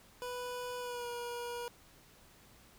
25% pulse tone with pitch glide, 493.9 to 479.3 Hz, B4 to A#4, 0 to +48 cents, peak -35 dBFS, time 0.22-1.68 s, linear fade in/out 0 ms, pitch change -52 cents, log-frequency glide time 0.79-1.08 s, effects pink hiss -61 dBFS RMS until 2.78 s

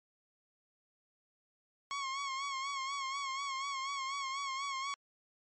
sawtooth tone with vibrato, 1094 Hz, C#6, 23 cents flat, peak -32 dBFS, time 1.91-4.94 s, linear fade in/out 0 ms, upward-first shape sine, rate 4.1 Hz, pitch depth 56 cents each way, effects MP3 32 kbps

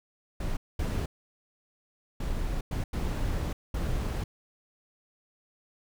brown noise bursts at uneven times, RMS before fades -30 dBFS, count 6, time 0.4-0.57 / 0.79-1.06 / 2.2-2.61 / 2.71-2.84 / 2.93-3.53 / 3.74-4.24 s, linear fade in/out 5 ms, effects none

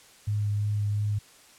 sine tone with vibrato, 103.83 Hz, G#2, in tune, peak -24 dBFS, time 0.27-1.19 s, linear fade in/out 10 ms, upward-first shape sine, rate 2.9 Hz, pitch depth 12 cents each way, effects white hiss -54 dBFS RMS until 1.58 s + low-pass 10000 Hz 12 dB/octave

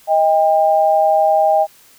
sine tone pair together, 630 / 798.3 Hz, D#5 / G5, +21 / +31 cents, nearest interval major third, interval 410 cents, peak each -13 dBFS, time 0.07-1.67 s, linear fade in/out 50 ms, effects white hiss -48 dBFS RMS until 1.98 s

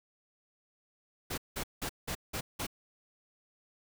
pink noise bursts, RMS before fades -36 dBFS, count 6, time 1.3-2.668 s, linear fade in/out 10 ms, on 78 ms, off 180 ms, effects none

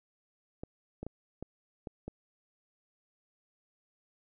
clicks, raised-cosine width 2 ms, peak -26 dBFS, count 6, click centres 0.635 / 1.03 / 1.066 / 1.426 / 1.872 / 2.08 s, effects none

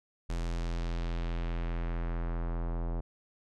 square tone with low-pass filter sweep, 42.39 Hz, E1, 49 cents sharp, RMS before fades -33 dBFS, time 0.29-3.01 s, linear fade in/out 10 ms, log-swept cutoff 8000 to 820 Hz, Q 1.1, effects none

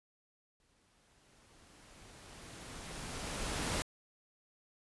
pink noise with exponential growth, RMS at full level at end -34 dBFS, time 0.6-3.82 s, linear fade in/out 0 ms, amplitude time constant 700 ms, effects resampled to 24000 Hz

